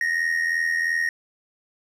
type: tone with amplitude modulation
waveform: triangle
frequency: 1864.7 Hz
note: A#6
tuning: in tune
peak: -16 dBFS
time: 0.01-1.09 s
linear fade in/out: 2 ms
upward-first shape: sine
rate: 82.9 Hz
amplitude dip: 65%
effects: resampled to 32000 Hz